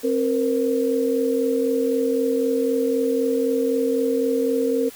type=tone cluster; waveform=sine; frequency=265.6 / 464.1 / 508 Hz; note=C4 / A#4 / B4; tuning=+26 / -8 / +49 cents; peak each=-23 / -20 / -28 dBFS; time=0.03-4.9 s; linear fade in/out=20 ms; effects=white hiss -43 dBFS RMS until 4.95 s